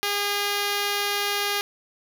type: tone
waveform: 5% pulse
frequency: 407.2 Hz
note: G#4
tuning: 34 cents flat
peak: -12 dBFS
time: 0.03-1.61 s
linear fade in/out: 0 ms
effects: none